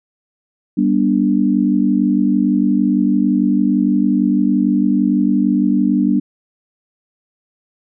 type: chord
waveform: sine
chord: G major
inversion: none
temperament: equal with one note detuned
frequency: 196 / 242.4 / 293.7 Hz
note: G3 / B3 / D4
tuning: 0 / -32 / 0 cents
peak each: -16 dBFS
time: 0.77-6.2 s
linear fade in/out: 10 ms
effects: none